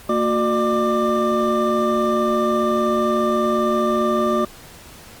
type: tone cluster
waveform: triangle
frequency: 228.4 / 363.6 / 600 / 1185 Hz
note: A#3 / F#4 / D5 / D6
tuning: -35 / -30 / +37 / +15 cents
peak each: -20 dBFS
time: 0.09-4.45 s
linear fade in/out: 5 ms
effects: pink hiss -42 dBFS RMS until 5.2 s + Opus 48 kbps